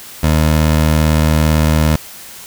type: tone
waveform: 20% pulse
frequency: 77.78 Hz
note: D#2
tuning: in tune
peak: -5 dBFS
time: 0.23-1.96 s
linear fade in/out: 5 ms
effects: white hiss -34 dBFS RMS until 2.46 s